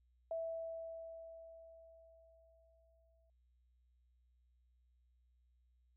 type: tone with exponential decay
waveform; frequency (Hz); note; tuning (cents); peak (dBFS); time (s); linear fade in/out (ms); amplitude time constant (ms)
sine; 657; E5; -6; -37; 0.31-3.3; 2; 650
effects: added 61 Hz sine -70 dBFS peak until 5.96 s